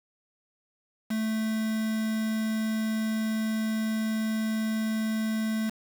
triangle tone with quantisation, 219.7 Hz, A3, 2 cents flat, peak -24 dBFS, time 1.1-5.7 s, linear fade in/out 10 ms, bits 6, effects none

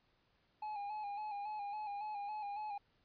triangle tone with vibrato, 831 Hz, G#5, 1 cent sharp, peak -38 dBFS, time 0.62-2.78 s, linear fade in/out 5 ms, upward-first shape square, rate 3.6 Hz, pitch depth 43 cents each way, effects pink hiss -75 dBFS RMS until 3.04 s + resampled to 11025 Hz

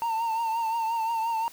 triangle tone with vibrato, 908 Hz, A#5, 46 cents flat, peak -23 dBFS, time 0.02-1.48 s, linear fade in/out 0 ms, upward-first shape triangle, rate 5.7 Hz, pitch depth 57 cents each way, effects white hiss -50 dBFS RMS until 1.52 s

